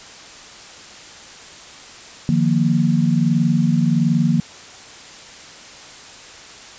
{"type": "chord", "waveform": "sine", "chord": "Eb suspended second", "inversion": "none", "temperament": "equal with one note detuned", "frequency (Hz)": [153.24, 174.61, 233.1], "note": ["Eb3", "F3", "Bb3"], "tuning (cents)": [-26, 0, 0], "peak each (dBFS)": -18, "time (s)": [2.29, 4.4], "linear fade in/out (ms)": 0, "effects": ["white hiss -39 dBFS RMS until 6.78 s", "resampled to 16000 Hz"]}